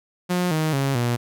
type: tone with pitch steps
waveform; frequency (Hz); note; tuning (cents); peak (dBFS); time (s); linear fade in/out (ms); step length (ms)
sawtooth; 179.1 / 156.82 / 137.31 / 120.23; F3 / D#3 / C#3 / B2; +44 / +14 / -16 / -46; -16; 0.29-1.17; 20; 220
effects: none

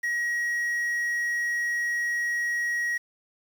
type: tone with quantisation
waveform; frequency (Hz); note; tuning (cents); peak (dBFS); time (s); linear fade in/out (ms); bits
triangle; 1900; A#6; +33; -23; 0.03-2.98; 10; 8
effects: none

